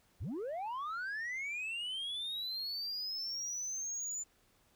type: linear sweep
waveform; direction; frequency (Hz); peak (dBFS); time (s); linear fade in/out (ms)
sine; up; 53.4 to 7090; -34; 0.2-4.24; 20
effects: tanh soft clip ceiling -36 dBFS + pink hiss -70 dBFS RMS until 4.75 s